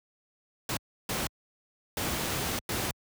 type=noise bursts at uneven times; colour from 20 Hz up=pink; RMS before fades=-31 dBFS; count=4; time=0.69-0.77 / 1.09-1.27 / 1.97-2.59 / 2.69-2.91 s; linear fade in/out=2 ms; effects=high-pass 60 Hz 12 dB/octave